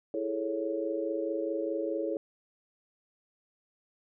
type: chord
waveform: sine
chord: A major seventh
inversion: second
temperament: equal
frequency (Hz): 329.6 / 415.3 / 440 / 554.4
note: E4 / G#4 / A4 / C#5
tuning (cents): 0 / 0 / 0 / 0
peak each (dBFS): -34 / -37 / -36 / -34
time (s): 0.14-2.17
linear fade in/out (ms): 2
effects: none